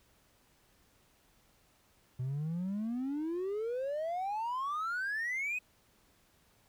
triangle exponential sweep, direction up, 123.6 to 2554 Hz, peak -30 dBFS, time 2.19-5.59 s, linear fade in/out 10 ms, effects tanh soft clip ceiling -28 dBFS + pink hiss -68 dBFS RMS until 6.68 s

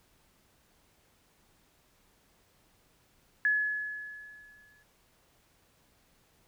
sine tone with exponential decay, 1702 Hz, G#6, 42 cents sharp, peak -22 dBFS, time 3.45-4.83 s, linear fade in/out 1 ms, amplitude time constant 300 ms, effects pink hiss -67 dBFS RMS until 6.47 s

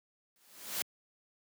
white noise with exponential growth, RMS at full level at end -32 dBFS, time 0.36-0.82 s, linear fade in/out 0 ms, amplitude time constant 100 ms, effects high-pass 150 Hz 12 dB/octave

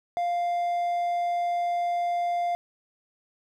triangle tone, 698.5 Hz, F5, in tune, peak -22 dBFS, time 0.17-2.55 s, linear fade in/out 0 ms, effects none

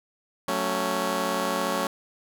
10% pulse chord, F# minor, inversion none, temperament just, 185 / 222 / 277.5 Hz, F#3 / A3 / C#4, 0 / +16 / +2 cents, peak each -22 dBFS, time 0.48-1.87 s, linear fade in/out 2 ms, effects none

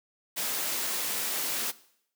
white high-pass noise, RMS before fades -31 dBFS, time 0.36-1.72 s, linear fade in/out 20 ms, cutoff 200 Hz, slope 12 dB/octave, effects noise-tail reverb RT60 0.7 s tail -19 dB re dry

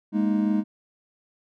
triangle chord, Ab suspended second, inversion none, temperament equal, 207.7 / 233.1 / 311.1 Hz, Ab3 / Bb3 / Eb4, 0 / 0 / 0 cents, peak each -20 / -26 / -24 dBFS, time 0.12-0.64 s, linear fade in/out 50 ms, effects none

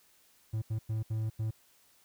triangle tone bursts at uneven times, 110 Hz, A2, in tune, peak -28 dBFS, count 5, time 0.53-0.62 / 0.7-0.79 / 0.89-1.03 / 1.1-1.3 / 1.39-1.51 s, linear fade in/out 10 ms, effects white hiss -65 dBFS RMS until 2.04 s

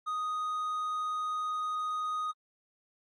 triangle tone, 1245 Hz, D#6, 1 cent sharp, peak -29 dBFS, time 0.06-2.32 s, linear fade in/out 20 ms, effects AAC 32 kbps

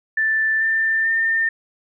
sine tone with pitch steps, 1765 / 1786.5 / 1808.3 Hz, A6 / A6 / A6, +5 / +26 / +47 cents, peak -16 dBFS, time 0.17-1.49 s, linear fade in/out 5 ms, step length 440 ms, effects none

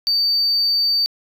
sine tone, 4602 Hz, D8, 36 cents flat, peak -13 dBFS, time 0.07-1.06 s, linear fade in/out 0 ms, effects tanh soft clip ceiling -13 dBFS + 9-bit

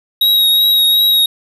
square tone with vibrato, 3802 Hz, A#7, 33 cents sharp, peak -9 dBFS, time 0.21-1.26 s, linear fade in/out 5 ms, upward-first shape triangle, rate 2.7 Hz, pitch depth 24 cents each way, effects none

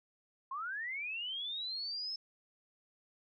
sine linear sweep, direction up, 1031 to 5274 Hz, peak -37 dBFS, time 0.51-2.16 s, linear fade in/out 5 ms, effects none

